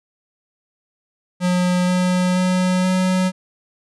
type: tone with pitch steps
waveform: square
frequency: 180 / 181.67 / 183.36 / 185.06 Hz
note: F#3 / F#3 / F#3 / F#3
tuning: -47 / -31 / -15 / +1 cents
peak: -16 dBFS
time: 1.4-3.32 s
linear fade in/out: 50 ms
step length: 480 ms
effects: resampled to 24000 Hz